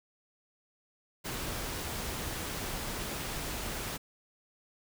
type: noise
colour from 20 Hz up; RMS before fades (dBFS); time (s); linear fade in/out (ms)
pink; -37; 1.24-3.98; 20
effects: none